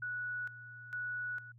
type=tone with tremolo; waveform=sine; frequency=1471 Hz; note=F#6; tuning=11 cents flat; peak=-36 dBFS; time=0.02-1.52 s; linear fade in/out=5 ms; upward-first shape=square; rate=1.1 Hz; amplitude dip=75%; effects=added 118 Hz sine -55 dBFS peak until 1.58 s